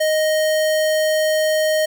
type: tone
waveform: square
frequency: 622.3 Hz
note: D#5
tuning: in tune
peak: -16 dBFS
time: 0-1.86 s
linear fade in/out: 10 ms
effects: none